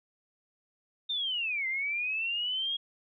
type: linear two-way sweep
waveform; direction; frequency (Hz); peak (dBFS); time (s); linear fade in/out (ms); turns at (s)
sine; down then up; 3669 to 2053 to 3297; -29; 1.09-2.77; 10; 1.67
effects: none